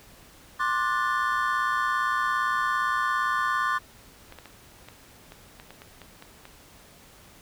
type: chord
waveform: triangle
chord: D dominant seventh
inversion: third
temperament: just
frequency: 1057.2 / 1174.7 / 1468.3 / 1762 Hz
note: C6 / D6 / F#6 / A6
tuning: +18 / 0 / -14 / +2 cents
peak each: -26 / -26 / -29 / -28 dBFS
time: 0.59-3.79 s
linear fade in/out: 20 ms
type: clicks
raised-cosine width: 0.3 ms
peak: -27 dBFS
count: 11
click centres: 4.324 / 4.387 / 4.457 / 4.886 / 5.321 / 5.599 / 5.706 / 5.819 / 6.017 / 6.224 / 6.454 s
effects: pink hiss -52 dBFS RMS until 7.41 s